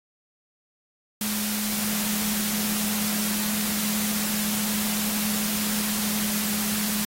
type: tone in noise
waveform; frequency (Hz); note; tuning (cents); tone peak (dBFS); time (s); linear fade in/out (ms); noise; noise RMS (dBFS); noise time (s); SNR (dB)
sine; 210.8; G#3; +26; -28; 1.21-7.05; 2; white; -28; 1.21-7.05; -3
effects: AAC 48 kbps